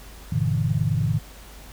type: chord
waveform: sine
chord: E half-diminished seventh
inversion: first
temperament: equal with one note detuned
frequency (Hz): 96.37 / 116.54 / 146.83 / 164.81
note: G2 / Bb2 / D3 / E3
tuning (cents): -29 / 0 / 0 / 0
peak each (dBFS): -27 / -24 / -24 / -27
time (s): 0.32-1.19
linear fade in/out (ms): 5
effects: added 50 Hz sine -42 dBFS peak until 1.72 s + pink hiss -46 dBFS RMS until 1.72 s